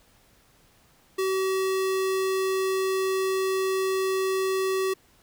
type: tone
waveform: square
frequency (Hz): 380.7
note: F#4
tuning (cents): +49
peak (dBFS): -24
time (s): 1.18-4.94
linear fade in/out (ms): 10
effects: pink hiss -60 dBFS RMS until 5.22 s